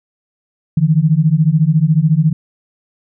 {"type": "beating tone pair", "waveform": "sine", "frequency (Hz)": [150, 164], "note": ["D3", "E3"], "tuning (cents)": [37, -9], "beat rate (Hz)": 14, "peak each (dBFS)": -12, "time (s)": [0.77, 2.33], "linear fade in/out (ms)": 5, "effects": []}